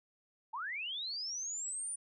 sine linear sweep, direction up, 842 to 9500 Hz, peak -37 dBFS, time 0.53-1.96 s, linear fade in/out 10 ms, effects none

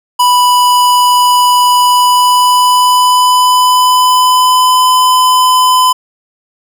square tone with pitch glide, 987.8 to 1012.1 Hz, B5 to B5, 0 to +42 cents, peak -6 dBFS, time 0.19-5.93 s, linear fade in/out 10 ms, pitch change +42 cents, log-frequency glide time 1.82-4.93 s, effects none

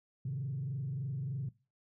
sine tone with frequency modulation, 134.4 Hz, C3, 47 cents sharp, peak -33 dBFS, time 0.25-1.49 s, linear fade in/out 5 ms, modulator 23.3 Hz, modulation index 0.74, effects noise-tail reverb RT60 0.3 s tail -19 dB re dry + tanh soft clip ceiling -30 dBFS

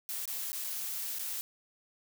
blue noise with dropouts, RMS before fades -37 dBFS, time 0.09-1.41 s, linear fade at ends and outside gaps 0 ms, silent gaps 0.255-0.277 / 0.519-0.53 / 0.641-0.645 / 1.186-1.194 s, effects none

